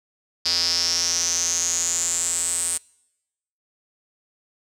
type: tone with band-pass filter sweep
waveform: square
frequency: 85.9 Hz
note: F2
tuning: 28 cents flat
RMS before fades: -23 dBFS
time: 0.45-2.78 s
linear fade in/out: 10 ms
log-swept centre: 4900 to 8600 Hz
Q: 9.8
effects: noise-tail reverb RT60 0.9 s tail -26 dB re dry